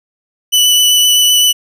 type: tone with vibrato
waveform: sawtooth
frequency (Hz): 2975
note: F#7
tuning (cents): +9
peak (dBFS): -4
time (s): 0.52-1.53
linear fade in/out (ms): 20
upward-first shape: triangle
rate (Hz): 7.8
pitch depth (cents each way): 13
effects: none